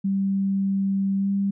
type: tone with pitch glide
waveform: sine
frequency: 195.3 to 197.91 Hz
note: G3 to G3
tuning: -6 to +17 cents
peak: -20 dBFS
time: 0.04-1.51 s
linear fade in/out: 10 ms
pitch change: +23 cents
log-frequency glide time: 1.17-1.3 s
effects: none